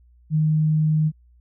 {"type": "tone", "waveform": "sine", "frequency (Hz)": 155, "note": "D#3", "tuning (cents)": -6, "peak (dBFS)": -16, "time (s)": [0.3, 1.12], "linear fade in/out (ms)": 50, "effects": ["added 60 Hz sine -51 dBFS peak until 1.4 s"]}